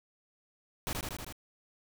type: noise with echo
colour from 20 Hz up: pink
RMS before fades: -34 dBFS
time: 0.87-0.93 s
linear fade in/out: 0 ms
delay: 79 ms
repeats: 5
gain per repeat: -2 dB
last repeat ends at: 1.325 s
effects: none